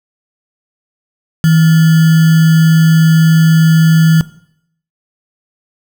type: tone with sample-and-hold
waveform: sine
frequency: 161.6 Hz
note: E3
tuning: 34 cents flat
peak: -5 dBFS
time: 1.44-4.21 s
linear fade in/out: 0 ms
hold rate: 1575 Hz
effects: noise-tail reverb RT60 0.7 s tail -18 dB re dry

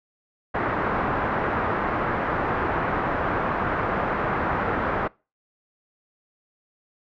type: low-pass noise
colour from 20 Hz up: white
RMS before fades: -25 dBFS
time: 0.54-5.08 s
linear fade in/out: 10 ms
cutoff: 1500 Hz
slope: 24 dB/octave
effects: noise-tail reverb RT60 0.3 s tail -24 dB re dry

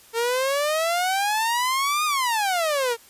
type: exponential two-way sweep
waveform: sawtooth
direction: up then down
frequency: 451.9 to 1243 to 451.9 Hz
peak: -17 dBFS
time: 0.13-2.97 s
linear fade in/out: 50 ms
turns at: 2.05 s
effects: white hiss -51 dBFS RMS until 3.09 s + resampled to 32000 Hz

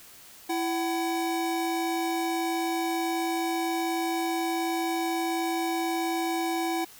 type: tone pair together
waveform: square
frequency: 332.8 / 757 Hz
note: E4 / F#5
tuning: +17 / +39 cents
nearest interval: octave + major second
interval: 1422 cents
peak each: -29 / -31 dBFS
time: 0.49-6.85 s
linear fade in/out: 10 ms
effects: white hiss -50 dBFS RMS until 6.99 s

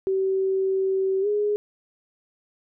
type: tone with pitch glide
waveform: sine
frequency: 383.1 to 415.4 Hz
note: G4 to G#4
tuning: -40 to 0 cents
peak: -20 dBFS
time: 0.07-1.56 s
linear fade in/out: 0 ms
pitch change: +140 cents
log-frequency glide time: 1.21-1.27 s
effects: none

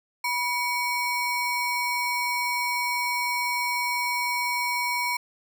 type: ring-modulated tone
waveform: square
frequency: 1614 Hz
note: G#6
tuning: 50 cents flat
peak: -22 dBFS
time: 0.24-5.17 s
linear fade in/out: 5 ms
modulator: 641 Hz
effects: none

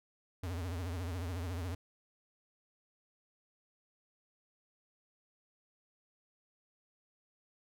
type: tone with vibrato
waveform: square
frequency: 87.7 Hz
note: F2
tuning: 8 cents sharp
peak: -37 dBFS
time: 0.43-1.75 s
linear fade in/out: 5 ms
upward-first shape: triangle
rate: 14 Hz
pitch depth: 170 cents each way
effects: none

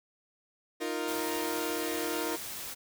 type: chord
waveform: sawtooth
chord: Eb suspended second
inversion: none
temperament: equal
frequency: 311.1 / 349.2 / 466.2 Hz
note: Eb4 / F4 / Bb4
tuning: 0 / 0 / 0 cents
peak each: -32 dBFS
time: 0.8-2.37 s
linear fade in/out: 20 ms
type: noise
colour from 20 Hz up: white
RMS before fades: -40 dBFS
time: 1.07-2.75 s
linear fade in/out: 20 ms
effects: none

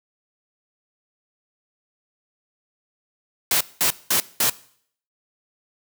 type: noise bursts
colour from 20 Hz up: white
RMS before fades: -19 dBFS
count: 4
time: 3.51-4.498 s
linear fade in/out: 2 ms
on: 97 ms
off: 200 ms
effects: noise-tail reverb RT60 0.6 s tail -20 dB re dry + high-pass 100 Hz 12 dB/octave

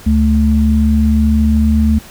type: tone pair together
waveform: sine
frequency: 73.05 / 218.9 Hz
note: D2 / A3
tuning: -9 / -9 cents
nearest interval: octave + perfect fifth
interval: 1900 cents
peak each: -11 dBFS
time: 0.06-1.99 s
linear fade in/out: 10 ms
effects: pink hiss -37 dBFS RMS until 2.1 s

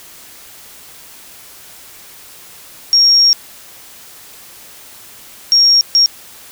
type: tone bursts at uneven times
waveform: sine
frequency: 5570 Hz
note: F8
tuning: 5 cents flat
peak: -6 dBFS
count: 3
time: 2.93-3.33 / 5.52-5.81 / 5.95-6.06 s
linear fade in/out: 0 ms
effects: white hiss -38 dBFS RMS until 6.51 s

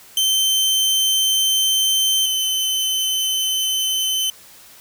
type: tone pair in turn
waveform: sawtooth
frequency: 3098 / 3059 Hz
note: G7 / G7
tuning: -21 / -43 cents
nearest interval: unison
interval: 22 cents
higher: first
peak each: -12 / -15 dBFS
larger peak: first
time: 0.17-2.26 / 2.26-4.3 s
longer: first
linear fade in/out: 2 ms
effects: white hiss -45 dBFS RMS until 4.8 s

